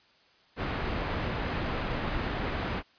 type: low-pass noise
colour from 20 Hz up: pink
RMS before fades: -32 dBFS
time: 0.56-2.83 s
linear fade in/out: 50 ms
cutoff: 2500 Hz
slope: 12 dB/octave
effects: white hiss -62 dBFS RMS until 2.98 s + resampled to 11025 Hz